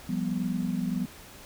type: tone cluster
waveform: sine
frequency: 175.4 / 196.9 / 245.2 Hz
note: F3 / G3 / B3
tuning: +8 / +8 / -12 cents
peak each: -31 dBFS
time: 0.09-1.06 s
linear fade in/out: 5 ms
effects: pink hiss -48 dBFS RMS until 1.45 s